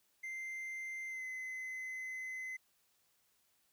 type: tone with pitch glide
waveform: triangle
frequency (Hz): 2085 to 2042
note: C7 to C7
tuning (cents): -7 to -43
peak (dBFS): -39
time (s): 0.23-2.57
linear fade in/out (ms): 10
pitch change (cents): -36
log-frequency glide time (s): 1.08-1.24
effects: white hiss -75 dBFS RMS until 3.72 s